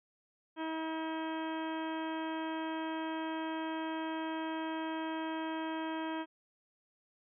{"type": "harmonic tone", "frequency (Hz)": 320, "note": "D#4", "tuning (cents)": 49, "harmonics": [1, 2, 3, 4, 5, 6, 7, 8, 9, 10], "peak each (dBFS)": [-37, -44, -41, -50, -47, -53, -56, -53, -62, -51], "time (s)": [0.56, 6.26], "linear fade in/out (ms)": 50, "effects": []}